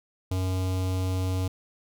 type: tone with notch filter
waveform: square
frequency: 93 Hz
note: F#2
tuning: 9 cents sharp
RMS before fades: -27 dBFS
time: 0.31-1.48 s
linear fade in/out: 5 ms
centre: 1700 Hz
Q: 1.2
effects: none